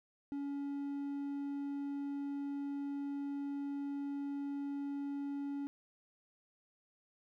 triangle tone, 282 Hz, C#4, 30 cents sharp, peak -35 dBFS, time 0.32-5.67 s, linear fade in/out 0 ms, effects none

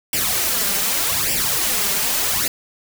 white noise with flanger, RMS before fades -20 dBFS, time 0.13-2.48 s, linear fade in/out 2 ms, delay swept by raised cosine 0.38 to 5.08 ms, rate 0.84 Hz, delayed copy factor +0.7, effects none

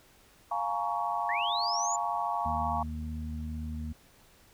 sine chord, Bb minor seventh, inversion second, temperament just, 699.2 / 839.1 / 932.3 / 1118.8 Hz, F5 / Ab5 / Bb5 / Db6, +2 / +18 / 0 / +16 cents, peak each -34 dBFS, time 0.51-2.83 s, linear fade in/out 5 ms
sine linear sweep, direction up, 1707 to 7130 Hz, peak -31 dBFS, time 1.29-1.96 s, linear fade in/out 2 ms
harmonic tone, 77.78 Hz, D#2, in tune, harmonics 1 / 2 / 3, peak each -35 / -45 / -39 dBFS, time 2.45-3.93 s, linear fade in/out 10 ms
effects pink hiss -60 dBFS RMS until 4.53 s

